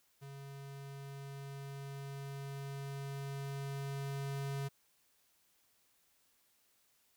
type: tone with level ramp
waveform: square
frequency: 138.59 Hz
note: C#3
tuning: in tune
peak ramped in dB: -48 to -37 dBFS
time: 0.21-4.69 s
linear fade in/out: 20 ms
effects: white hiss -73 dBFS RMS until 7.16 s